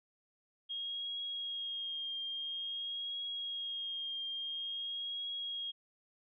sine tone with vibrato, 3255 Hz, G#7, 36 cents flat, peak -37 dBFS, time 0.69-5.72 s, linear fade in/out 20 ms, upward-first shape triangle, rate 0.49 Hz, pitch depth 28 cents each way, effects none

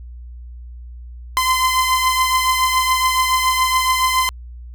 sawtooth beating tone pair, 1029 / 1036.1 Hz, C6 / C6, -29 / -17 cents, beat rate 7.1 Hz, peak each -12 / -17 dBFS, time 1.37-4.29 s, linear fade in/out 0 ms, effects added 60 Hz sine -32 dBFS peak until 4.74 s

